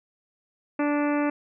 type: harmonic tone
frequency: 292.4 Hz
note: D4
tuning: 7 cents flat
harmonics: 1 / 2 / 3 / 4 / 5 / 6 / 7 / 8 / 9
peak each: -23 / -29 / -33 / -35 / -37 / -39 / -40 / -41 / -42 dBFS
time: 0.79-1.3 s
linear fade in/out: 5 ms
effects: none